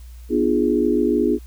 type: chord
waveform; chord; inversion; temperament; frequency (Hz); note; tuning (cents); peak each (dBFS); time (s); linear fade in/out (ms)
sine; B diminished seventh; none; equal with one note detuned; 246.9 / 300.7 / 349.2 / 415.3; B3 / D4 / F4 / Ab4; 0 / +41 / 0 / 0; -21; 0.29-1.39; 50
effects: added 60 Hz sine -36 dBFS peak until 1.46 s + white hiss -54 dBFS RMS until 1.46 s